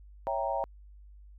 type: chord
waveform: sine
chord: C# diminished seventh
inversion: none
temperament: equal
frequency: 554.4 / 659.3 / 784 / 932.3 Hz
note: C#5 / E5 / G5 / Bb5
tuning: 0 / 0 / 0 / 0 cents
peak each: -34 dBFS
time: 0.27-0.64 s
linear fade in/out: 0 ms
effects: added 50 Hz sine -49 dBFS peak until 1.38 s